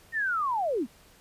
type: linear sweep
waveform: sine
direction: down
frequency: 1876 to 196 Hz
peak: -25 dBFS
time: 0.12-0.87 s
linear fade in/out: 50 ms
effects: pink hiss -57 dBFS RMS until 1.2 s + resampled to 32000 Hz